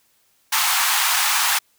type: high-pass noise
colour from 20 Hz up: pink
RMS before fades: -19 dBFS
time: 0.52-1.59 s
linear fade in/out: 10 ms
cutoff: 820 Hz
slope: 48 dB/octave
effects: white hiss -62 dBFS RMS until 1.78 s